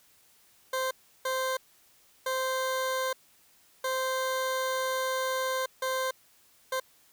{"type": "tone bursts at uneven times", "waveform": "20% pulse", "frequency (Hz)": 521, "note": "C5", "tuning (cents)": -7, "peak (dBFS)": -23, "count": 6, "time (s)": [[0.73, 0.91], [1.25, 1.57], [2.26, 3.13], [3.84, 5.66], [5.82, 6.11], [6.72, 6.8]], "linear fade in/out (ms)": 5, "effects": ["white hiss -62 dBFS RMS until 7.12 s"]}